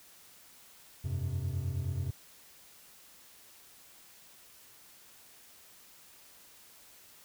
triangle chord, F suspended second, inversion none, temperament equal with one note detuned, 87.31 / 96.71 / 130.81 Hz, F2 / G2 / C3, 0 / -23 / 0 cents, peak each -34 dBFS, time 1.04-2.11 s, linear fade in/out 10 ms, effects white hiss -57 dBFS RMS until 7.24 s

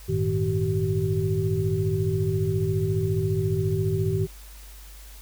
sine tone cluster, 96.7 / 111.2 / 155.9 / 383.2 Hz, G2 / A2 / D#3 / G4, -23 / +19 / +4 / -39 cents, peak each -27 dBFS, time 0.08-4.27 s, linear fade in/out 20 ms, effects added 50 Hz sine -42 dBFS peak until 5.21 s + white hiss -49 dBFS RMS until 5.21 s

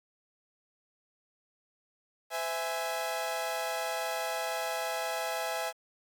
sawtooth chord, C augmented, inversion none, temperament equal with one note detuned, 510.4 / 659.3 / 830.6 Hz, C5 / E5 / G#5, -43 / 0 / 0 cents, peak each -35 / -31 / -32 dBFS, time 2.3-5.73 s, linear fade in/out 50 ms, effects 10-bit

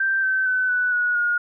sine tone with pitch steps, 1568 / 1540.2 / 1512.8 / 1486 / 1459.6 / 1433.7 Hz, G6 / G6 / F#6 / F#6 / F#6 / F6, 0 / -31 / +38 / +7 / -24 / +45 cents, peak -18 dBFS, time 0-1.38 s, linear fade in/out 5 ms, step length 230 ms, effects none

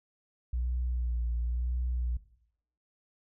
sine tone with vibrato, 60.1 Hz, B1, 46 cents flat, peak -27 dBFS, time 0.53-2.17 s, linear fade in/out 5 ms, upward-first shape sine, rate 0.97 Hz, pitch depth 46 cents each way, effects noise-tail reverb RT60 0.7 s tail -17 dB re dry + tanh soft clip ceiling -25 dBFS

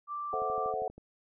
sine tone, 1174.7 Hz, D6, in tune, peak -34 dBFS, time 0.07-0.74 s, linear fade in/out 50 ms
sine chord, F# half-diminished seventh, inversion first, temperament equal, 440 / 523.3 / 659.3 / 740 Hz, A4 / C5 / E5 / F#5, 0 / 0 / 0 / 0 cents, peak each -36 / -38 / -39 / -34 dBFS, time 0.33-0.88 s, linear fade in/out 2 ms
click train, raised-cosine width 2 ms, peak -35 dBFS, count 9, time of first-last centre 0.34-0.98 s, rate 12.5 Hz
effects none

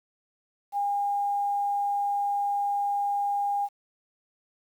sine tone with quantisation, 810 Hz, G#5, 43 cents flat, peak -24 dBFS, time 0.72-3.69 s, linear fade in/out 50 ms, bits 9, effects none

